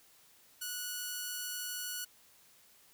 5% pulse tone, 1469 Hz, F#6, 13 cents flat, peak -26 dBFS, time 0.61-2.05 s, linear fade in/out 10 ms, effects white hiss -63 dBFS RMS until 2.93 s

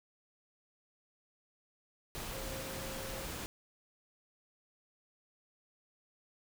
sine tone in noise, 533 Hz, C5, 32 cents sharp, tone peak -46 dBFS, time 2.33-3.25 s, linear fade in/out 0 ms, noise pink, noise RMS -42 dBFS, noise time 2.15-3.46 s, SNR -7 dB, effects none

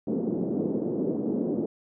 pink band-pass noise, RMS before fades -28 dBFS, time 0.07-1.66 s, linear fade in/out 5 ms, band 200 to 430 Hz, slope 24 dB/octave, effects none

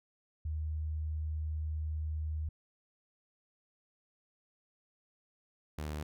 sine / sawtooth tone pair in turn, 77.5 / 75.56 Hz, D#2 / D2, -6 / +50 cents, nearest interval unison, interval 44 cents, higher first, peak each -33 / -33 dBFS, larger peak neither, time 0.45-2.49 / 5.78-6.03 s, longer first, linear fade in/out 5 ms, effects none

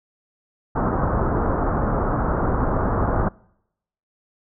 pink low-pass noise, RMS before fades -21 dBFS, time 0.75-3.29 s, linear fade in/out 10 ms, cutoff 1400 Hz, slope 48 dB/octave, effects noise-tail reverb RT60 0.8 s tail -26 dB re dry

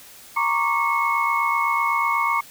sine tone cluster, 932 / 1099 / 1167 / 2187 Hz, A#5 / C#6 / D6 / C#7, -1 / -15 / -11 / -24 cents, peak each -24 dBFS, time 0.36-2.41 s, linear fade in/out 10 ms, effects white hiss -45 dBFS RMS until 2.5 s

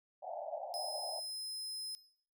pink band-pass noise, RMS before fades -43 dBFS, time 0.22-1.2 s, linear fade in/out 10 ms, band 580 to 820 Hz, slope 96 dB/octave
sawtooth tone, 5100 Hz, D#8, 42 cents sharp, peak -37 dBFS, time 0.74-1.95 s, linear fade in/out 0 ms
effects noise-tail reverb RT60 0.6 s tail -18 dB re dry

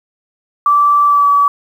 sine tone with pitch glide, 1163 to 1144.3 Hz, D6 to D6, -17 to -45 cents, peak -7 dBFS, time 0.66-1.48 s, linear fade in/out 2 ms, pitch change -28 cents, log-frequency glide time 1.06-1.28 s, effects 7-bit

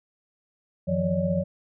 sine tone cluster, 92.5 / 162.1 / 177.8 / 562 / 603 Hz, F#2 / E3 / F3 / C#5 / D5, 0 / -29 / +31 / +24 / +46 cents, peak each -32 / -31 / -25 / -27 / -34 dBFS, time 0.87-1.44 s, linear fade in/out 20 ms, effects none

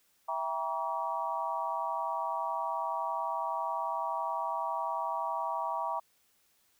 sine chord, E diminished seventh, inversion none, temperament just, 659.3 / 791.1 / 949.3 / 1139.2 Hz, E5 / G5 / Bb5 / Db6, 0 / +16 / +31 / +47 cents, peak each -38 / -38 / -34 / -37 dBFS, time 0.28-6 s, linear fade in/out 10 ms, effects white hiss -70 dBFS RMS until 6.79 s

